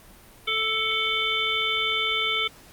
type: harmonic tone with a mistuned harmonic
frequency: 440 Hz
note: A4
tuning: in tune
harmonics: 1 / 3 / 5 / 7 / 8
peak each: -35 / -30 / -27 / -28 / -28 dBFS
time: 0.47-2.48 s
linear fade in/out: 10 ms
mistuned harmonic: 5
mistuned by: +21 cents
effects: pink hiss -50 dBFS RMS until 2.72 s + Opus 32 kbps